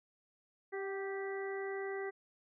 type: harmonic tone with a mistuned harmonic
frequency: 392 Hz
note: G4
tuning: in tune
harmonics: 1 / 2 / 3 / 4 / 5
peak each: -38 / -47 / -52 / -50 / -46 dBFS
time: 0.72-2.11 s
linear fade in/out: 20 ms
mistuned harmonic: 2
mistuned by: -32 cents
effects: none

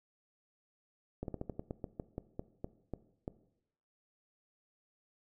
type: slowing click train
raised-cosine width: 2 ms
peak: -25 dBFS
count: 14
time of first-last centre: 1.23-3.279 s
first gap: 52 ms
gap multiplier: 1.17
effects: noise-tail reverb RT60 0.8 s tail -17 dB re dry

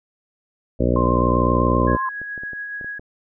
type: harmonic tone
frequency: 60.4 Hz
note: B1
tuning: 38 cents flat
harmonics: 1 / 2 / 3 / 4 / 5 / 6 / 7 / 8 / 9 / 10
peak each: -22 / -23 / -27 / -23 / -25 / -26 / -30 / -26 / -25 / -30 dBFS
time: 0.79-1.97 s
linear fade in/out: 20 ms
type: tone with vibrato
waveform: sine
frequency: 1046.5 Hz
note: C6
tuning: in tune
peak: -21 dBFS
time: 0.96-2.09 s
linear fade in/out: 2 ms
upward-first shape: sine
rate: 7.7 Hz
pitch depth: 26 cents each way
type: tone with tremolo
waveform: sine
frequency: 1661.2 Hz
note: G#6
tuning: in tune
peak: -26 dBFS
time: 1.87-2.99 s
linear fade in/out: 10 ms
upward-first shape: triangle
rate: 7.1 Hz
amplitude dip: 35%
type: clicks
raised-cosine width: 2 ms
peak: -26 dBFS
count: 8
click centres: 1.886 / 2.216 / 2.378 / 2.435 / 2.533 / 2.812 / 2.845 / 2.995 s
effects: none

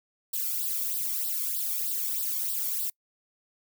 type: noise with flanger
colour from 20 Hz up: violet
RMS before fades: -30 dBFS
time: 0.33-2.9 s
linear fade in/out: 5 ms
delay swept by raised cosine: 0.22 to 0.92 ms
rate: 3.2 Hz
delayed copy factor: +0.8
effects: noise-tail reverb RT60 0.1 s tail -26 dB re dry

